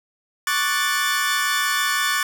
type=chord; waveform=sawtooth; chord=D major seventh; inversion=third; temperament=equal; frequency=1108.7 / 1174.7 / 1480 / 1760 Hz; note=C#6 / D6 / F#6 / A6; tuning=0 / 0 / 0 / 0 cents; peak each=-23 / -23 / -22 / -19 dBFS; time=0.47-2.23 s; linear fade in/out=2 ms; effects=none